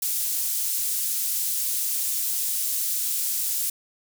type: high-pass noise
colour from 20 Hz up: pink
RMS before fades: -26 dBFS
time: 0.02-3.7 s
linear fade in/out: 5 ms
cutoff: 8700 Hz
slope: 12 dB/octave
effects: none